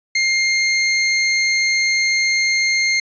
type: tone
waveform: sawtooth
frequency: 2118 Hz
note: C7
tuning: 21 cents sharp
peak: -11 dBFS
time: 0.15-3 s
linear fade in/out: 5 ms
effects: resampled to 16000 Hz